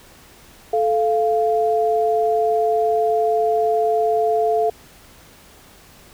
sine tone pair together, 436.9 / 693.5 Hz, A4 / F5, -12 / -12 cents, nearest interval minor sixth, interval 800 cents, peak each -18 dBFS, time 0.73-4.7 s, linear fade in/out 5 ms, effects pink hiss -47 dBFS RMS until 6.13 s

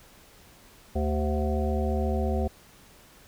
harmonic tone with a mistuned harmonic, 74.3 Hz, D2, 21 cents sharp, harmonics 1 / 3 / 5 / 7 / 9 / 10, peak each -26 / -31 / -33 / -34 / -36 / -36 dBFS, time 0.95-2.48 s, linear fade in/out 10 ms, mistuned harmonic 5, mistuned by +59 cents, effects pink hiss -54 dBFS RMS until 3.27 s

